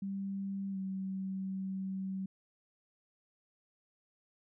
sine tone with pitch glide, 196 to 191.08 Hz, G3 to G3, 0 to -44 cents, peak -35 dBFS, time 0.02-2.26 s, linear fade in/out 5 ms, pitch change -44 cents, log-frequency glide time 0.71-0.77 s, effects none

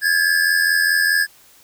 square tone pair together, 1632.2 / 1717 Hz, G#6 / A6, -31 / -43 cents, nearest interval minor second, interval 88 cents, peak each -18 dBFS, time 0.01-1.27 s, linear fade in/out 50 ms, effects white hiss -50 dBFS RMS until 1.63 s

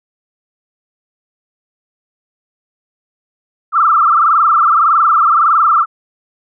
sine tone with frequency modulation, 1262 Hz, D#6, 24 cents sharp, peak -7 dBFS, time 3.72-5.86 s, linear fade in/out 50 ms, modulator 21.7 Hz, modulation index 4.7, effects none

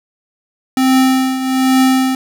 square tone with tremolo, 261.3 Hz, C4, 2 cents flat, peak -8 dBFS, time 0.77-2.15 s, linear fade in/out 2 ms, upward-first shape triangle, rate 1.2 Hz, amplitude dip 70%, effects none

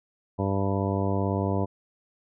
harmonic tone, 98 Hz, G2, in tune, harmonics 1 / 2 / 3 / 4 / 5 / 6 / 7 / 9 / 10, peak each -27 / -30 / -32 / -33 / -34 / -35 / -35 / -37 / -37 dBFS, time 0.38-1.66 s, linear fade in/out 20 ms, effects none

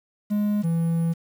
triangle tone pair in turn, 207.7 / 166.2 Hz, G#3 / E3, 0 / +15 cents, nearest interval major third, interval 385 cents, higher first, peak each -18 dBFS, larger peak neither, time 0.3-0.63 / 0.63-1.14 s, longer second, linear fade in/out 20 ms, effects 8-bit

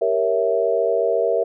sine chord, G diminished seventh, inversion none, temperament equal, 392 / 466.2 / 554.4 / 659.3 Hz, G4 / Bb4 / Db5 / Fb5, 0 / 0 / 0 / 0 cents, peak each -25 / -20 / -24 / -21 dBFS, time 0.01-1.44 s, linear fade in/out 10 ms, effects none

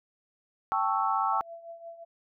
sine chord, A dominant seventh, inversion third, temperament equal, 784 / 880 / 1108.7 / 1318.5 Hz, G5 / A5 / C#6 / E6, 0 / 0 / 0 / 0 cents, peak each -30 dBFS, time 0.72-1.41 s, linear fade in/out 0 ms
sine tone with tremolo, 672 Hz, E5, 33 cents sharp, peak -38 dBFS, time 1.31-2.05 s, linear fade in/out 20 ms, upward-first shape triangle, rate 5.7 Hz, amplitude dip 75%
effects none

